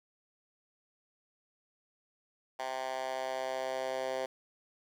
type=tone with high-pass filter sweep; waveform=10% pulse; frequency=130.81 Hz; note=C3; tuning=in tune; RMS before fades=-36 dBFS; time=2.59-4.26 s; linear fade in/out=5 ms; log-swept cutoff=780 to 520 Hz; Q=2.3; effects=low-pass 7000 Hz 12 dB/octave + 10-bit